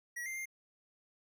square tone with pitch steps, 1920 / 2094 / 2109 Hz, B6 / C7 / C7, -49 / +1 / +13 cents, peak -39 dBFS, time 0.16-0.457 s, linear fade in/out 10 ms, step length 99 ms, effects none

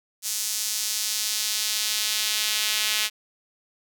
sawtooth tone with high-pass filter sweep, 213.9 Hz, A3, 49 cents flat, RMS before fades -26 dBFS, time 0.22-3.1 s, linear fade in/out 50 ms, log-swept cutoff 6300 to 2900 Hz, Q 1.2, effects none

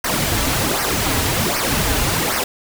pink noise with flanger, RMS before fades -19 dBFS, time 0.04-2.44 s, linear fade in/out 5 ms, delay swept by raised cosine 0.27 to 5.67 ms, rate 1.3 Hz, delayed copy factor -0.7, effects none

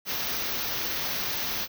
white band-stop noise, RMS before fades -30 dBFS, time 0.05-1.68 s, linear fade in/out 50 ms, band 6300 to 13000 Hz, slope 96 dB/octave, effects none

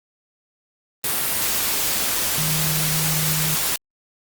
sine tone in noise, 155.56 Hz, D#3, in tune, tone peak -24 dBFS, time 2.38-3.55 s, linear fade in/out 2 ms, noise white, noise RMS -22 dBFS, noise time 1.04-3.76 s, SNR -5 dB, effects Opus 32 kbps

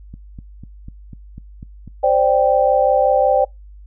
click train, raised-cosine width 5 ms, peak -22 dBFS, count 8, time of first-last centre 0.14-1.877 s, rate 4.03 Hz
sine chord, C suspended second, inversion none, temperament just, 523.3 / 588.7 / 784.9 Hz, C5 / D5 / G5, 0 / +4 / +2 cents, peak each -16 dBFS, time 2.03-3.45 s, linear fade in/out 10 ms
effects noise-tail reverb RT60 0.2 s tail -26 dB re dry + added 50 Hz sine -37 dBFS peak until 3.86 s

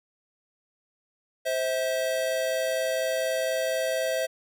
square tone pair together, 523.3 / 647.5 Hz, C5 / E5, 0 / -31 cents, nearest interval major third, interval 369 cents, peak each -29 / -28 dBFS, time 1.45-4.27 s, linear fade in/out 20 ms, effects none

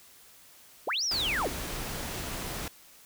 sine linear two-way sweep, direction up then down, 246.9 to 5920 to 246.9 Hz, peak -27 dBFS, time 0.87-1.48 s, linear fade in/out 5 ms, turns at 1.04 s
pink noise, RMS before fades -36 dBFS, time 1.11-2.68 s, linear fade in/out 2 ms
effects white hiss -55 dBFS RMS until 3.05 s

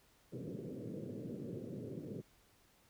pink band-pass noise, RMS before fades -45 dBFS, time 0.32-2.22 s, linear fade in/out 20 ms, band 110 to 510 Hz, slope 48 dB/octave, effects pink hiss -69 dBFS RMS until 2.89 s

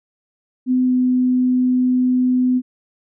sine tone with pitch glide, 254 to 252.4 Hz, B3 to B3, +49 to +38 cents, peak -13 dBFS, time 0.66-2.62 s, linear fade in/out 50 ms, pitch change -11 cents, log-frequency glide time 0.85-0.92 s, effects none

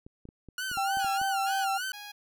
clicks, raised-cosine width 3 ms, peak -33 dBFS, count 9, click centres 0.065 / 0.254 / 0.289 / 0.487 / 0.715 / 0.772 / 0.971 / 1.046 / 1.215 s
sawtooth tone with vibrato, 1438 Hz, F#6, 50 cents flat, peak -28 dBFS, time 0.58-1.92 s, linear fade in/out 2 ms, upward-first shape sine, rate 3.3 Hz, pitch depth 120 cents each way
sine tone with pitch glide, 784 to 779.5 Hz, G5 to G5, 0 to -10 cents, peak -27 dBFS, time 0.77-1.78 s, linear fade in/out 10 ms, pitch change -10 cents, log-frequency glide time 1.11-1.56 s
10% pulse tone bursts, 825 Hz, G#5, 12 cents flat, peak -33 dBFS, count 3, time 0.99-2.12 s, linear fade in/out 10 ms, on 190 ms, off 280 ms
effects none

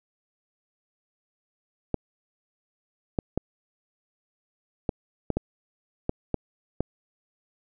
clicks, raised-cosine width 2 ms, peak -11 dBFS, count 9, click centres 1.943 / 3.188 / 3.376 / 4.892 / 5.303 / 5.37 / 6.094 / 6.343 / 6.806 s, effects none

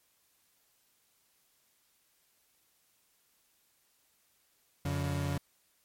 35% pulse tone pair together, 89 / 141.53 Hz, F2 / C#3, +33 / +36 cents, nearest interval minor sixth, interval 803 cents, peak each -33 / -31 dBFS, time 4.85-5.38 s, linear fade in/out 5 ms, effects white hiss -71 dBFS RMS until 5.84 s + MP3 64 kbps

